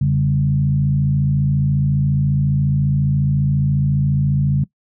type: tone with frequency modulation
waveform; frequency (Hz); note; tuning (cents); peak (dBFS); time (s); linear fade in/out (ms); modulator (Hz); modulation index
sine; 140; C#3; +18; -13; 0.01-4.64; 5; 54.5; 0.7
effects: noise-tail reverb RT60 0.1 s tail -20 dB re dry